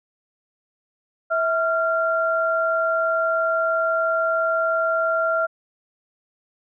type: tone pair together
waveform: sine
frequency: 652 / 1381.5 Hz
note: E5 / F6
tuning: -19 / -19 cents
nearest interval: octave + minor second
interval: 1300 cents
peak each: -21 dBFS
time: 1.3-5.47 s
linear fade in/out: 20 ms
effects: none